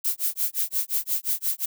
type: noise with tremolo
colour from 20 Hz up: violet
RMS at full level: -23 dBFS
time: 0.04-1.66 s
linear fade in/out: 10 ms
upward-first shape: sine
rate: 5.7 Hz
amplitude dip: 100%
effects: none